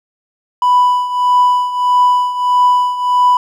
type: tone with tremolo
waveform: triangle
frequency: 990 Hz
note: B5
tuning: 4 cents sharp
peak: -3 dBFS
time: 0.62-3.37 s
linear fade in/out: 2 ms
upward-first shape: triangle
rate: 1.6 Hz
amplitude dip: 80%
effects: tanh soft clip ceiling -2 dBFS